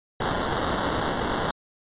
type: noise with sample-and-hold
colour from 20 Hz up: violet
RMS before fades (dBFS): -26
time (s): 0.2-1.51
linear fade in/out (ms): 5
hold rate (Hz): 2450
effects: resampled to 8000 Hz